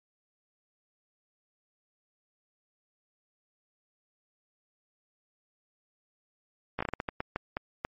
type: slowing click train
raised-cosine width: 0.5 ms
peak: -16 dBFS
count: 12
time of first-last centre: 6.79-7.849 s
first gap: 15 ms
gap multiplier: 1.34
effects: MP3 32 kbps